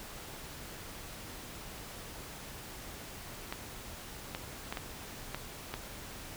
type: clicks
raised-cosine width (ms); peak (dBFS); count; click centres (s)
0.3; -20; 6; 3.525 / 4.349 / 4.725 / 4.772 / 5.346 / 5.74
effects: pink hiss -46 dBFS RMS until 6.36 s